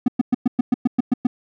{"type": "tone bursts", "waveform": "triangle", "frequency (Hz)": 246.9, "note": "B3", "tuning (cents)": 0, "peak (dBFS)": -10, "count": 10, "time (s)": [0.06, 1.27], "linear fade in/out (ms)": 5, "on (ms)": 22, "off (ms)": 110, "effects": []}